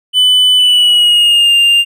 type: tone with pitch glide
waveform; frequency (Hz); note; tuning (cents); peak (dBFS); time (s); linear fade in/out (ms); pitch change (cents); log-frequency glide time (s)
triangle; 3000 to 2799; F#7 to F7; +23 to +3; -4; 0.13-1.85; 50; -120; 0.57-1.54
effects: none